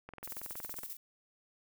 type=click train; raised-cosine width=0.5 ms; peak=-31 dBFS; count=17; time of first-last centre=0.09-0.834 s; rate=21.5 Hz
type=noise with tremolo; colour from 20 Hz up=violet; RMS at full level=-42 dBFS; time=0.23-0.97 s; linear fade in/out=10 ms; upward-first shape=square; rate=15 Hz; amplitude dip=60%
effects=none

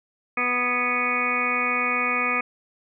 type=harmonic tone with a mistuned harmonic; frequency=246.9 Hz; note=B3; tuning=in tune; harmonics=1 / 2 / 3 / 4 / 5 / 7 / 8 / 9 / 10; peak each=-33 / -33 / -35 / -37 / -26 / -35 / -33 / -26 / -27 dBFS; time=0.37-2.41 s; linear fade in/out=5 ms; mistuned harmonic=7; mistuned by=-43 cents; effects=none

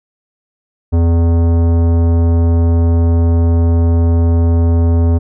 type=tone with tanh clipping; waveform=sine; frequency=84 Hz; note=E2; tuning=33 cents sharp; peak=-10 dBFS; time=0.92-5.19 s; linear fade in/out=20 ms; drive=16 dB; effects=none

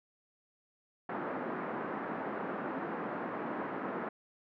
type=band-pass noise; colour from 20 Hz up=pink; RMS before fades=-38 dBFS; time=1.09-4.09 s; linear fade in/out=5 ms; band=200 to 1600 Hz; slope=24 dB/octave; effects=none

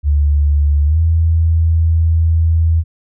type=tone with pitch glide; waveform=sine; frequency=72.9 to 81.83 Hz; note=D2 to E2; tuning=-12 to -12 cents; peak=-9 dBFS; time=0.03-2.84 s; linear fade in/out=50 ms; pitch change=+200 cents; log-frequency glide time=0.85-0.99 s; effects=none

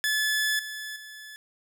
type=tone with level steps; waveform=sawtooth; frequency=1725 Hz; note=A6; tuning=35 cents flat; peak=-20 / -31 / -38 dBFS; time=0.04-1.36 s; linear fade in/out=0 ms; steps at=0.59 / 0.96 s; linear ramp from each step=2 ms; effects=none

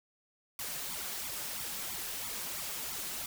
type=noise with flanger; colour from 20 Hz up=white; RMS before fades=-39 dBFS; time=0.59-3.26 s; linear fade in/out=2 ms; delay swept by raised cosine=0.86 to 5.66 ms; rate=3 Hz; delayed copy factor=+0.85; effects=none

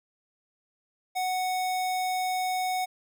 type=tone; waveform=square; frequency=740 Hz; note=F#5; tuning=in tune; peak=-27 dBFS; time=1.15-2.86 s; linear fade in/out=20 ms; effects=none

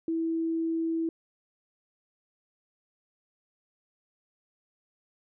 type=tone; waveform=sine; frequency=327.5 Hz; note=E4; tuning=11 cents flat; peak=-26 dBFS; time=0.08-1.09 s; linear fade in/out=2 ms; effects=none

